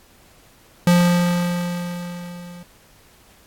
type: tone with level ramp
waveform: square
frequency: 175.4 Hz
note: F3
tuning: 8 cents sharp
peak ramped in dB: -11 to -37 dBFS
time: 0.87-2.63 s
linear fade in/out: 2 ms
effects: pink hiss -52 dBFS RMS until 3.46 s + AAC 64 kbps